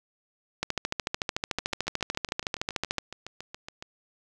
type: two click trains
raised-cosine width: 0.2 ms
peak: -10 / -21 dBFS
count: 33 / 17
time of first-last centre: 0.63-2.983 / 1.59-3.825 s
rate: 13.6 / 7.16 Hz
effects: none